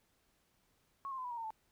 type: tone with pitch steps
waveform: sine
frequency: 1100 / 1059.5 / 1020.4 / 982.8 / 946.6 / 911.7 / 878.1 Hz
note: C#6 / C6 / C6 / B5 / A#5 / A#5 / A5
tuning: -14 / +21 / -44 / -9 / +26 / -39 / -4 cents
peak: -39 dBFS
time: 1.05-1.505 s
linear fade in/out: 0 ms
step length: 65 ms
effects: pink hiss -75 dBFS RMS until 1.71 s